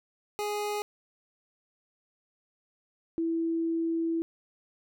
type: tone pair in turn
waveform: 25% pulse / sine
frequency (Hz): 415.6 / 329.9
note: G#4 / E4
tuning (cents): +1 / +1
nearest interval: major third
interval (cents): 400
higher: first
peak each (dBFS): -26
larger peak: neither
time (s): 0.39-0.82 / 3.18-4.22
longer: second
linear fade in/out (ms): 0
effects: none